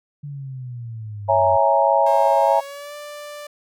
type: exponential sweep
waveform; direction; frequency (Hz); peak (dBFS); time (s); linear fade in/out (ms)
sine; down; 146.83 to 90; -29; 0.23-1.57; 10
type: chord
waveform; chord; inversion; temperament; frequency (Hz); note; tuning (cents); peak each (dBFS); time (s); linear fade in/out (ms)
sine; A# half-diminished seventh; first; equal; 554.4 / 659.3 / 830.6 / 932.3; C#5 / E5 / G#5 / A#5; 0 / 0 / 0 / 0; -19; 1.28-2.61; 20
type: tone with pitch glide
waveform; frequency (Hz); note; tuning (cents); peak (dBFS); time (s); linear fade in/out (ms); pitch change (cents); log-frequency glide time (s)
sawtooth; 537 to 589; C5 to D5; +45 to +5; -29; 2.06-3.47; 5; +160; 2.44-2.95
effects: none